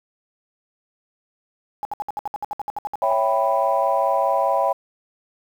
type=tone bursts; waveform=sine; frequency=832 Hz; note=G#5; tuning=3 cents sharp; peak=-23 dBFS; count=16; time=1.83-3.126 s; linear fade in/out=0 ms; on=21 ms; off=64 ms
type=chord; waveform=sine; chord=C# half-diminished seventh; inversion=none; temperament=equal; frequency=554.4 / 659.3 / 784 / 987.8 Hz; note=C#5 / E5 / G5 / B5; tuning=0 / 0 / 0 / 0 cents; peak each=-22 dBFS; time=3.02-4.73 s; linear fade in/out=10 ms
effects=tanh soft clip ceiling -7 dBFS + 8-bit